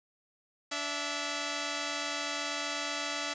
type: tone pair together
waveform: 5% pulse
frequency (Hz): 290.2 / 661.1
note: D4 / E5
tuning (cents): -21 / +5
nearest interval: octave + major second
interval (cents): 1426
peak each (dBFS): -25 / -23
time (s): 0.71-3.34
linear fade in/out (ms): 10
effects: resampled to 16000 Hz + 9-bit